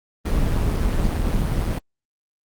brown noise with amplitude modulation, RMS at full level -18 dBFS, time 0.25-1.79 s, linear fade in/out 10 ms, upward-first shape sine, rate 167 Hz, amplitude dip 50%, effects Opus 24 kbps

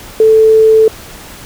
sine tone, 440 Hz, A4, in tune, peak -3 dBFS, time 0.2-0.88 s, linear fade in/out 2 ms, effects pink hiss -32 dBFS RMS until 1.45 s

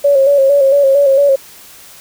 sine tone with vibrato, 554.4 Hz, C#5, in tune, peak -6 dBFS, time 0.04-1.36 s, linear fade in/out 10 ms, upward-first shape square, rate 4.4 Hz, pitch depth 44 cents each way, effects white hiss -38 dBFS RMS until 2 s

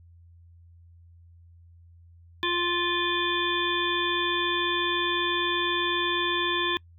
harmonic tone, 349.2 Hz, F4, in tune, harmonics 1 / 3 / 5 / 7 / 9 / 10, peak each -30 / -30 / -30 / -34 / -35 / -29 dBFS, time 2.43-6.77 s, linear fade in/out 0 ms, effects noise-tail reverb RT60 0.1 s tail -25 dB re dry + added 85 Hz sine -50 dBFS peak until 6.98 s

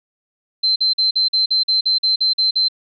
sine tone bursts, 4100 Hz, C8, 36 cents flat, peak -13 dBFS, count 12, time 0.63-2.685 s, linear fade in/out 10 ms, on 130 ms, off 45 ms, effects none

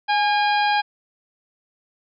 harmonic tone with a mistuned harmonic, 812 Hz, G#5, 39 cents flat, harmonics 1 / 2 / 3 / 4 / 5 / 6, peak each -18 / -24 / -28 / -30 / -32 / -34 dBFS, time 0.08-0.82 s, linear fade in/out 20 ms, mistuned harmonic 1, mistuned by +43 cents, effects none

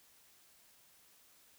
silence, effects white hiss -65 dBFS RMS until 1.58 s

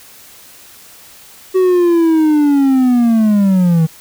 triangle linear sweep, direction down, 377.5 to 157.5 Hz, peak -6 dBFS, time 1.54-3.87 s, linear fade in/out 20 ms, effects white hiss -40 dBFS RMS until 4 s

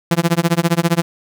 sawtooth tone with tremolo, 169.3 Hz, E3, 46 cents sharp, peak -6 dBFS, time 0.11-1.02 s, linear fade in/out 0 ms, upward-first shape sine, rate 15 Hz, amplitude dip 100%, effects none

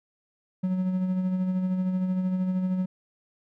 triangle tone with tremolo, 185 Hz, F#3, in tune, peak -20 dBFS, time 0.63-2.86 s, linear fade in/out 10 ms, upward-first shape sine, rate 13 Hz, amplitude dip 40%, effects none

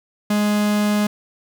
45% pulse tone, 208.5 Hz, G#3, 7 cents sharp, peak -16 dBFS, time 0.3-1.07 s, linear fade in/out 5 ms, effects none

